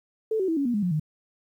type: tone with pitch steps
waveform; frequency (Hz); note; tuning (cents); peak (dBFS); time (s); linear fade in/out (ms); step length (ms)
sine; 439.5 / 378.2 / 325.5 / 280.1 / 241 / 207.4 / 178.49 / 153.6; A4 / F#4 / E4 / C#4 / B3 / G#3 / F3 / D#3; -2 / +38 / -22 / +18 / -42 / -2 / +38 / -22; -22; 0.31-0.998; 5; 86
effects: 10-bit